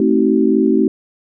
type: chord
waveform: sine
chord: A diminished seventh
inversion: none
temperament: just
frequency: 220 / 264 / 316.8 / 380.2 Hz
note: A3 / C4 / Eb4 / Gb4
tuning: 0 / +16 / +31 / +47 cents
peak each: -16 dBFS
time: 0-0.88 s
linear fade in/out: 2 ms
effects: none